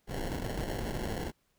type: noise with sample-and-hold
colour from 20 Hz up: pink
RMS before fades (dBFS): -35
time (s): 0.07-1.32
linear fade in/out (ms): 50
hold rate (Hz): 1225
effects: pink hiss -74 dBFS RMS until 1.58 s